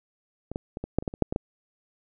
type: clicks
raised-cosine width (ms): 2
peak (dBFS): -21 / -16 / -20 / -19 / -8 / -23 / -14 / -23 / -6 / -15 / -12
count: 11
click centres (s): 0.516 / 0.559 / 0.771 / 0.84 / 0.986 / 1.025 / 1.078 / 1.139 / 1.223 / 1.325 / 1.361
effects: none